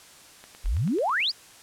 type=click train; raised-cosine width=0.3 ms; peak=-29 dBFS; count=8; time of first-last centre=0.44-1.204 s; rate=9.16 Hz
type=exponential sweep; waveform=sine; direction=up; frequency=32.7 to 5274 Hz; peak=-22 dBFS; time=0.64-1.32 s; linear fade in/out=20 ms
effects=white hiss -50 dBFS RMS until 1.62 s + low-pass 10000 Hz 12 dB/octave